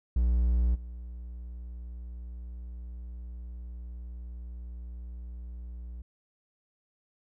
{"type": "tone with level steps", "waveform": "triangle", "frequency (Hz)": 59.8, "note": "A#1", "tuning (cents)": 45, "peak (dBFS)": [-20, -36], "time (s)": [0.16, 6.02], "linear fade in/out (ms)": 5, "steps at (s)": 0.74, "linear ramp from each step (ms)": 20, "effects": []}